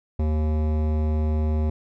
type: tone with hard clipping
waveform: sine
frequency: 77.1 Hz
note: D#2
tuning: 15 cents flat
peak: -22 dBFS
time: 0.19-1.7 s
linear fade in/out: 5 ms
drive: 16 dB
effects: none